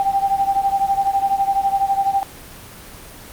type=beating tone pair; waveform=sine; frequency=784 / 796 Hz; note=G5 / G5; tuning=0 / +26 cents; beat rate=12 Hz; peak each=-17 / -20 dBFS; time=0-2.23 s; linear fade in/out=0 ms; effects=pink hiss -38 dBFS RMS until 3.32 s + Opus 24 kbps